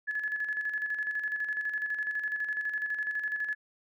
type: tone with tremolo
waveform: sine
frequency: 1709 Hz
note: G#6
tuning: 49 cents sharp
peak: -28 dBFS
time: 0.07-3.55 s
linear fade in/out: 20 ms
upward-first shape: square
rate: 12 Hz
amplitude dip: 50%
effects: none